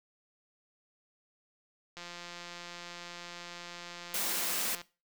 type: click train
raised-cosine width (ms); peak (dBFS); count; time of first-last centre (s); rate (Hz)
0.2; -27; 496; 1.97-4.815; 174
type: high-pass noise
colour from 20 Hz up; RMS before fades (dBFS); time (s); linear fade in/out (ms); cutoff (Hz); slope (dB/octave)
white; -33; 4.14-4.75; 2; 190; 48
effects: noise-tail reverb RT60 0.3 s tail -18 dB re dry